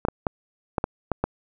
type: clicks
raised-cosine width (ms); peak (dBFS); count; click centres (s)
1; -8; 7; 0.051 / 0.085 / 0.268 / 0.782 / 0.841 / 1.117 / 1.24
effects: none